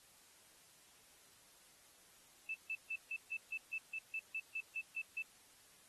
sine tone bursts, 2637 Hz, E7, in tune, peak -38 dBFS, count 14, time 2.49-5.224 s, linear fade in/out 5 ms, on 56 ms, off 150 ms, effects white hiss -65 dBFS RMS until 5.88 s + AAC 32 kbps

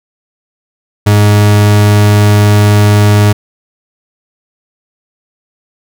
40% pulse tone, 103.83 Hz, G#2, in tune, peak -3 dBFS, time 1.06-3.33 s, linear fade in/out 10 ms, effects none

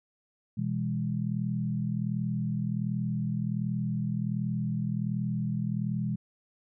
sine chord, E major, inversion second, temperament equal with one note detuned, 123.47 / 164.81 / 204.8 Hz, B2 / E3 / G#3, 0 / 0 / -24 cents, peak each -32 dBFS, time 0.57-6.16 s, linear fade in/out 10 ms, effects none

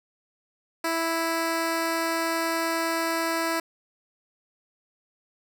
10% pulse tone, 329.6 Hz, E4, in tune, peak -16 dBFS, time 0.84-3.6 s, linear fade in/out 5 ms, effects none

